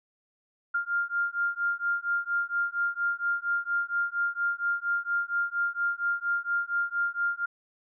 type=beating tone pair; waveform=sine; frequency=1398 / 1402.3 Hz; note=F6 / F6; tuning=+1 / +7 cents; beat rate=4.3 Hz; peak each=-29 dBFS; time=0.74-7.46 s; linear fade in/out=10 ms; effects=none